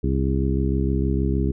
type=harmonic tone with a mistuned harmonic; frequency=66.5 Hz; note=C2; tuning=29 cents sharp; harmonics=1 / 2 / 3 / 4 / 5 / 6; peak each=-22 / -25 / -27 / -28 / -29 / -30 dBFS; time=0.03-1.52 s; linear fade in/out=10 ms; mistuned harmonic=6; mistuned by=+39 cents; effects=none